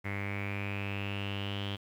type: tone with low-pass filter sweep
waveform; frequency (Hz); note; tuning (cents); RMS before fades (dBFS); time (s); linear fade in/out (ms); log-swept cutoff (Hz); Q
sawtooth; 99.9; G2; +33; -36; 0.04-1.77; 20; 2100 to 3200; 8.3
effects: 10-bit